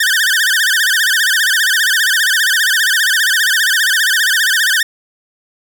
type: tone with vibrato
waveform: sawtooth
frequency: 1661.2 Hz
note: G#6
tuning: in tune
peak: -7 dBFS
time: 0-4.83 s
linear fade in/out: 5 ms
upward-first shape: sine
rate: 15 Hz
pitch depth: 190 cents each way
effects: none